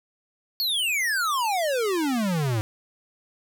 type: exponential sweep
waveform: square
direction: down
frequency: 4499 to 103.83 Hz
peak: -23 dBFS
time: 0.6-2.61 s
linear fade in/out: 0 ms
effects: none